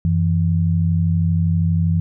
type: tone pair together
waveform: sine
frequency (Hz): 92.24 / 164.81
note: F#2 / E3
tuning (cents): -5 / 0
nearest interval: minor seventh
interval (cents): 1005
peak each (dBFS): -17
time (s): 0.05-2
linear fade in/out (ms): 0
effects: none